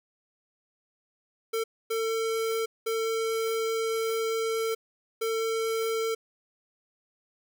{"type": "tone bursts at uneven times", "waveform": "square", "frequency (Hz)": 449.2, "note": "A4", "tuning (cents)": 36, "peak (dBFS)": -27, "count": 4, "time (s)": [[1.53, 1.64], [1.9, 2.66], [2.86, 4.75], [5.21, 6.15]], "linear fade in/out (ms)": 10, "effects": ["11-bit"]}